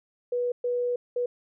sine tone bursts at uneven times, 488.4 Hz, B4, 19 cents flat, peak -24 dBFS, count 3, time 0.32-0.52 / 0.64-0.96 / 1.16-1.26 s, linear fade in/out 5 ms, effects none

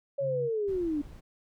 sine linear sweep, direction down, 565 to 281.9 Hz, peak -27 dBFS, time 0.18-1.02 s, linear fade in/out 10 ms
sine tone, 138.59 Hz, C#3, in tune, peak -35 dBFS, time 0.2-0.5 s, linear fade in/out 50 ms
brown noise, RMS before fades -46 dBFS, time 0.67-1.21 s, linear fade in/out 20 ms
effects none

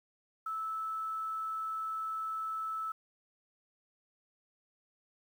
sine tone, 1310 Hz, E6, 11 cents flat, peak -34 dBFS, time 0.46-2.92 s, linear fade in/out 5 ms, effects 10-bit

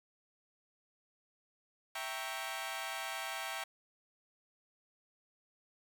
15% pulse chord, E diminished seventh, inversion none, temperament equal, 659.3 / 784 / 932.3 / 1108.7 Hz, E5 / G5 / Bb5 / Db6, 0 / 0 / 0 / 0 cents, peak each -38 / -36 / -39 / -39 dBFS, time 1.95-3.64 s, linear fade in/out 5 ms, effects 10-bit

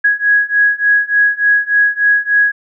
sine beating tone pair, 1661.2 / 1664.6 Hz, G#6 / G#6, 0 / +4 cents, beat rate 3.4 Hz, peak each -13 / -12 dBFS, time 0.04-2.52 s, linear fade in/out 10 ms, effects none

